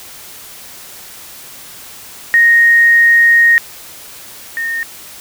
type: tone pair in turn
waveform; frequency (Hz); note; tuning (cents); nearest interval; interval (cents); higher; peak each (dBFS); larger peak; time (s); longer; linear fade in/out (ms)
sine; 1864 / 1838.3; A#6 / A#6; -1 / -25; unison; 24; first; -5 / -16; first; 2.34-3.58 / 4.57-4.83; first; 0
effects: white hiss -34 dBFS RMS until 5.2 s